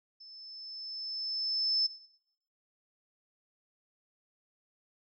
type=tone with level ramp; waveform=sine; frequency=5260 Hz; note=E8; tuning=5 cents flat; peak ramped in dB=-48 to -24 dBFS; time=0.2-1.87 s; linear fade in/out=10 ms; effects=noise-tail reverb RT60 0.7 s tail -17 dB re dry